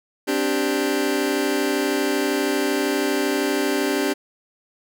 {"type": "chord", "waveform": "sawtooth", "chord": "C suspended second", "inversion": "none", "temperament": "just", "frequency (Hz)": [261.6, 294.3, 392.4], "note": ["C4", "D4", "G4"], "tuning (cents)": [0, 4, 2], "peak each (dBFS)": [-22, -19, -19], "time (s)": [0.27, 4.14], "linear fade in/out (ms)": 20, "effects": []}